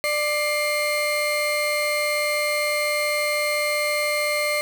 35% pulse tone pair together, 592.9 / 2113 Hz, D5 / C7, +16 / +16 cents, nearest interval octave + minor seventh, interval 2200 cents, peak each -22 dBFS, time 0.04-4.61 s, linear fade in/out 0 ms, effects none

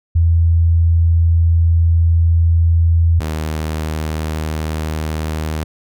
sine / sawtooth tone pair in turn, 83.4 / 78.02 Hz, E2 / D#2, +21 / +5 cents, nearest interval minor second, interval 116 cents, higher first, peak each -9 / -15 dBFS, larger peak first, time 0.15-3.2 / 3.2-5.64 s, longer first, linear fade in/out 10 ms, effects none

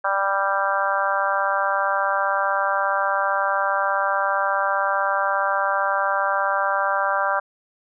harmonic tone, 196.4 Hz, G3, 4 cents sharp, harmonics 3 / 4 / 5 / 6 / 7 / 8, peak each -26 / -26 / -26 / -26 / -26 / -26 dBFS, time 0.04-7.4 s, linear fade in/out 10 ms, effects none

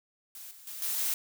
blue noise with level steps, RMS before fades -45 / -52 / -41 / -32 / -30 dBFS, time 0.35-1.14 s, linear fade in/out 2 ms, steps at 0.51 / 0.67 / 0.82 / 0.98 s, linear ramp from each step 2 ms, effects none

